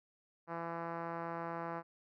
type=tone with low-pass filter; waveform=5% pulse; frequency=167.8 Hz; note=E3; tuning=31 cents sharp; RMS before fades=-41 dBFS; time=0.47-1.83 s; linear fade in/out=50 ms; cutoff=1100 Hz; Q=1.2; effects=none